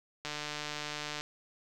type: click train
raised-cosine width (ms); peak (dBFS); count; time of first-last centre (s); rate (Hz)
0.2; -20; 144; 0.25-1.21; 149
effects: none